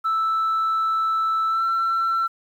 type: tone with pitch glide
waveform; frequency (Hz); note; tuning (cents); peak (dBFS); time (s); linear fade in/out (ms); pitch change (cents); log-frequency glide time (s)
sine; 1318.5 to 1345.4; E6 to E6; 0 to +35; -17; 0.04-2.28; 20; +35; 1.48-1.64
effects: tanh soft clip ceiling -17 dBFS + 9-bit